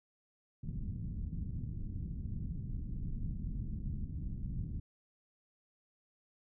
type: low-pass noise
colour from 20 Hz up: pink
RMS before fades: -39 dBFS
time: 0.63-4.8 s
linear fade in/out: 5 ms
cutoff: 200 Hz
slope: 24 dB/octave
effects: none